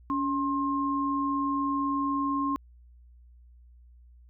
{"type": "tone pair together", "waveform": "sine", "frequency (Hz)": [281.8, 1064], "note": ["C#4", "C6"], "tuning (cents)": [29, 29], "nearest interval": "octave + major seventh", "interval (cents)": 2300, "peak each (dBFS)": -28, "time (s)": [0.1, 2.56], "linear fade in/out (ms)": 0, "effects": ["added 60 Hz sine -51 dBFS peak until 4.29 s"]}